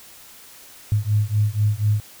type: beating tone pair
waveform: sine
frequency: 103.4 / 107.5 Hz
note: G#2 / A2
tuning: -7 / -40 cents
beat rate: 4.1 Hz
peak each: -20 dBFS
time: 0.92-2 s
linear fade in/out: 0 ms
effects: white hiss -45 dBFS RMS until 2.2 s